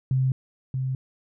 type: tone pair in turn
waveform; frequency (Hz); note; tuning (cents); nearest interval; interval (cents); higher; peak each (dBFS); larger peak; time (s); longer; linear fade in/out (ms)
sine; 131 / 131; C3 / C3; +2 / +2; unison; 0; neither; -19 / -24; first; 0.11-0.32 / 0.74-0.95; neither; 2
effects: none